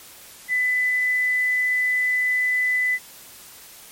sine tone, 2000 Hz, B6, 21 cents sharp, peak -18 dBFS, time 0.48-2.99 s, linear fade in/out 50 ms, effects white hiss -44 dBFS RMS until 3.91 s + MP3 64 kbps

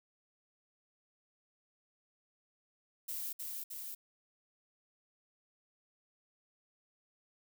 violet noise with echo, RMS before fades -40 dBFS, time 3.08-3.33 s, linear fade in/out 10 ms, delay 310 ms, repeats 2, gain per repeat -2 dB, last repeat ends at 3.95 s, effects none

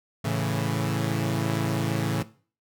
sawtooth chord, A major, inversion none, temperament equal, 110 / 138.59 / 164.81 Hz, A2 / C#3 / E3, 0 / 0 / 0 cents, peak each -24 / -25 / -26 dBFS, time 0.24-2.23 s, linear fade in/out 10 ms, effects noise-tail reverb RT60 0.4 s tail -17 dB re dry

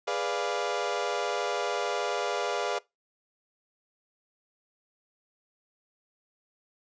30% pulse chord, G# diminished seventh, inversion none, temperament equal, 415.3 / 493.9 / 587.3 / 698.5 Hz, G#4 / B4 / D5 / F5, 0 / 0 / 0 / 0 cents, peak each -31 dBFS, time 0.07-2.79 s, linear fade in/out 10 ms, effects noise-tail reverb RT60 0.2 s tail -22 dB re dry + resampled to 16000 Hz

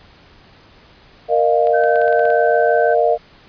sine chord, Bb suspended fourth, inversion none, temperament equal with one note detuned, 466.2 / 612.3 / 698.5 Hz, Bb4 / Eb5 / F5, 0 / -28 / 0 cents, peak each -16 dBFS, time 1.28-3.18 s, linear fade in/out 50 ms
clicks, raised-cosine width 0.3 ms, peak -19 dBFS, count 9, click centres 1.671 / 1.838 / 1.958 / 2.016 / 2.08 / 2.127 / 2.194 / 2.254 / 2.303 s
sine tone, 1538 Hz, G6, 33 cents flat, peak -22 dBFS, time 1.73-2.95 s, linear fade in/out 20 ms
effects pink hiss -47 dBFS RMS until 3.48 s + resampled to 11025 Hz

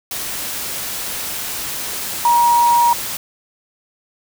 sine tone in noise, 949 Hz, A#5, 31 cents sharp, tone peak -10 dBFS, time 2.25-2.93 s, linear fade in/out 2 ms, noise white, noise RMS -25 dBFS, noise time 0.11-3.17 s, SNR +12 dB, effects none

